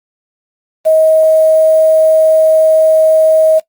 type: tone with quantisation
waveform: sine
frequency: 634 Hz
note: D#5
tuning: 32 cents sharp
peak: -5 dBFS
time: 0.85-3.6 s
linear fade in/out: 20 ms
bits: 5
effects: noise-tail reverb RT60 0.1 s tail -19 dB re dry + Opus 24 kbps